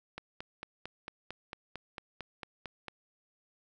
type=click train; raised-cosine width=0.3 ms; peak=-24 dBFS; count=13; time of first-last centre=0.18-2.883 s; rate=4.44 Hz; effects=none